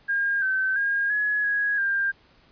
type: tone with pitch steps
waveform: sine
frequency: 1616 / 1539 / 1623 / 1687 / 1660 / 1594 Hz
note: G#6 / G6 / G#6 / G#6 / G#6 / G6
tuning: -48 / -32 / -40 / +27 / -1 / +28 cents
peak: -21 dBFS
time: 0.08-2.12 s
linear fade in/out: 20 ms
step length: 340 ms
effects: pink hiss -58 dBFS RMS until 2.51 s + resampled to 11025 Hz